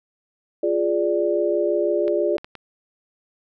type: chord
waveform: sine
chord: D diminished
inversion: first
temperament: equal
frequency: 349.2 / 415.3 / 587.3 Hz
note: F4 / Ab4 / D5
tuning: 0 / 0 / 0 cents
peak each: -22 / -23 / -22 dBFS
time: 0.63-2.37 s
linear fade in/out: 5 ms
type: clicks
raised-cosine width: 0.3 ms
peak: -21 dBFS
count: 4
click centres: 2.08 / 2.382 / 2.445 / 2.553 s
effects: none